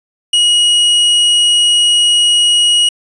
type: tone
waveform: 45% pulse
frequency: 2900 Hz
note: F#7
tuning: 35 cents flat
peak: -7 dBFS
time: 0.33-2.89 s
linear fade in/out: 5 ms
effects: resampled to 22050 Hz